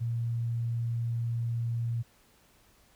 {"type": "tone", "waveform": "sine", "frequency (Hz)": 117, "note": "A#2", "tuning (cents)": 7, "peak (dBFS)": -28, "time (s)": [0, 2.03], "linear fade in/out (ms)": 20, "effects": ["pink hiss -63 dBFS RMS until 2.95 s"]}